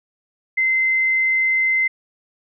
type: tone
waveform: sine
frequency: 2068 Hz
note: C7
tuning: 21 cents flat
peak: -15 dBFS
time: 0.57-1.88 s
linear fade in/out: 10 ms
effects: none